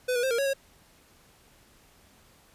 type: tone with pitch steps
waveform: square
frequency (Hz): 502 / 483.6 / 527 / 467.2 / 553 / 545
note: B4 / B4 / C5 / A#4 / C#5 / C#5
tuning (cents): +28 / -36 / +12 / +4 / -4 / -29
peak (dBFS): -25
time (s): 0.08-0.536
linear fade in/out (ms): 10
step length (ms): 76
effects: pink hiss -59 dBFS RMS until 2.54 s + resampled to 32000 Hz